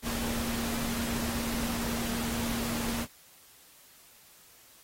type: tone in noise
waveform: sine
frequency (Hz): 233.1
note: A#3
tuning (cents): 0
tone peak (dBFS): -33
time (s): 0.02-3.07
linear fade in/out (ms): 50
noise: pink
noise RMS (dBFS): -35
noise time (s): 0.02-3.07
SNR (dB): -1
effects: white hiss -57 dBFS RMS until 4.83 s + AAC 48 kbps